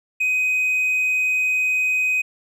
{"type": "tone with hard clipping", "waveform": "sine", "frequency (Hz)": 2511, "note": "D#7", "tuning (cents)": 15, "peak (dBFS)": -18, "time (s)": [0.2, 2.22], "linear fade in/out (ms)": 10, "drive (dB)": 2, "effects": []}